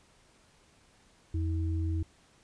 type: tone pair together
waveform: sine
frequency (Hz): 84.94 / 320.7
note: F2 / E4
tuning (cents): -48 / -48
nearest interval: octave + major seventh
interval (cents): 2300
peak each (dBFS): -28 / -38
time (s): 1.34-2.03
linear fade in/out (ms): 5
effects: pink hiss -63 dBFS RMS until 2.43 s + resampled to 22050 Hz